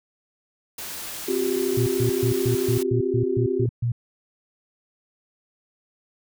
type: noise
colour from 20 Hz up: white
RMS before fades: -34 dBFS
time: 0.78-2.83 s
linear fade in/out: 5 ms
type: chord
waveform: sine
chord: C suspended fourth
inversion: none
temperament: equal with one note detuned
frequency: 261.6 / 358.4 / 392 Hz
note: C4 / F4 / G4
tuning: 0 / +45 / 0 cents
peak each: -29 / -25 / -24 dBFS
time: 1.28-3.66 s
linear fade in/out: 5 ms
type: tone bursts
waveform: sine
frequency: 118.8 Hz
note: A#2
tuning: 33 cents sharp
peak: -20 dBFS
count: 10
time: 1.77-3.92 s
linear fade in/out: 5 ms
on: 98 ms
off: 130 ms
effects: none